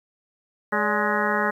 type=harmonic tone with a mistuned harmonic; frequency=209.6 Hz; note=G#3; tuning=16 cents sharp; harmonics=1 / 2 / 3 / 4 / 5 / 6 / 7 / 8 / 9; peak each=-29 / -29 / -29 / -29 / -29 / -29 / -29 / -29 / -29 dBFS; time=0.72-1.51 s; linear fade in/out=10 ms; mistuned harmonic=3; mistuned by=-130 cents; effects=9-bit